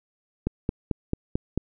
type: click train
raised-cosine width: 3 ms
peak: -11 dBFS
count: 6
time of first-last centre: 0.47-1.576 s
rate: 4.52 Hz
effects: none